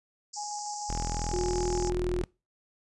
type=band-pass noise; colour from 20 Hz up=white; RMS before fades=-41 dBFS; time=0.33-1.9 s; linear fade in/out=10 ms; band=4800 to 7700 Hz; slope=96 dB/octave
type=tone with tremolo; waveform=sine; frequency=830.6 Hz; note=G#5; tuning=in tune; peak=-34 dBFS; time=0.36-1.92 s; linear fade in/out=20 ms; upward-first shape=square; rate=6.6 Hz; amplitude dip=25%
type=tone; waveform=sawtooth; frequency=41.2 Hz; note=E1; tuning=in tune; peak=-27 dBFS; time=0.89-2.24 s; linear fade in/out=0 ms
type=tone with pitch glide; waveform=sine; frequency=359.5 to 357.4 Hz; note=F#4 to F4; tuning=-50 to +40 cents; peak=-28 dBFS; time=1.33-2.22 s; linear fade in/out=5 ms; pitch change=-10 cents; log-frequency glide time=1.69-1.92 s
effects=noise-tail reverb RT60 0.3 s tail -25 dB re dry + resampled to 24000 Hz